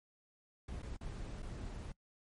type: noise with dropouts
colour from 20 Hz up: brown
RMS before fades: -44 dBFS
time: 0.68-1.92 s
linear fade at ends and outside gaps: 5 ms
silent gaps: 0.822-0.828 / 0.967-1.009 / 1.422-1.427 s
effects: noise-tail reverb RT60 0.1 s tail -23 dB re dry + MP3 48 kbps